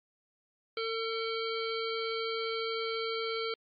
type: harmonic tone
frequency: 451.2 Hz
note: A4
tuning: 44 cents sharp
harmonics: 1 / 3 / 5 / 7 / 9 / 10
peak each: -34 / -39 / -41 / -42 / -44 / -44 dBFS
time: 0.77-3.54 s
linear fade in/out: 2 ms
effects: Opus 48 kbps